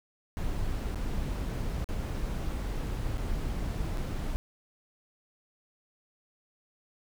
brown noise with dropouts, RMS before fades -32 dBFS, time 0.37-4.36 s, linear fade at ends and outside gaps 0 ms, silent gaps 0.946-0.957 / 1.843-1.889 / 3.174-3.18 / 3.973-3.981 s, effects none

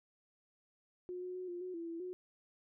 sine tone with pitch steps, 360.4 / 363.9 / 367 / 350.9 / 366.3 / 335.6 / 333.3 / 364.1 Hz, F#4 / F#4 / F#4 / F4 / F#4 / E4 / E4 / F#4, -45 / -29 / -14 / +8 / -17 / +31 / +19 / -28 cents, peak -40 dBFS, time 1.09-2.13 s, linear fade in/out 0 ms, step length 130 ms, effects none

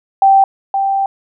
sine tone pair in turn, 780 / 783.7 Hz, G5 / G5, -9 / -1 cents, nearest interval unison, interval 8 cents, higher second, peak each -5 / -12 dBFS, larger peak first, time 0.22-0.44 / 0.74-1.06 s, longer second, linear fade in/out 2 ms, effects none

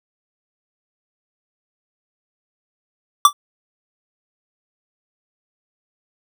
square tone with exponential decay, 1163 Hz, D6, 17 cents flat, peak -3 dBFS, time 3.25-3.33 s, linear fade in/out 2 ms, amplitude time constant 16 ms, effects none

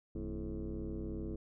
sine tone with frequency modulation, 130.81 Hz, C3, in tune, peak -36 dBFS, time 0.15-1.36 s, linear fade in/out 5 ms, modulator 99.4 Hz, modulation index 2.9, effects tanh soft clip ceiling -33 dBFS

